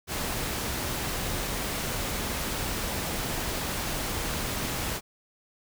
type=noise; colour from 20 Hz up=pink; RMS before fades=-31 dBFS; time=0.07-5.01 s; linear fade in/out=50 ms; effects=none